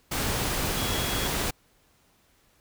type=tone in noise; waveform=sine; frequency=3337 Hz; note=G#7; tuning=8 cents sharp; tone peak=-35 dBFS; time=0.77-1.28 s; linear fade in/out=10 ms; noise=pink; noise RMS=-28 dBFS; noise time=0.11-1.51 s; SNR=-10 dB; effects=pink hiss -64 dBFS RMS until 2.6 s